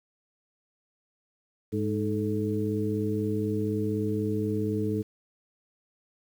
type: harmonic tone with a mistuned harmonic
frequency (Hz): 104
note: G#2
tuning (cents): +3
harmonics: 1 / 2 / 3 / 4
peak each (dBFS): -31 / -31 / -31 / -31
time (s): 1.72-5.03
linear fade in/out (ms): 20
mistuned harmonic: 4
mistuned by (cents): +69
effects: 9-bit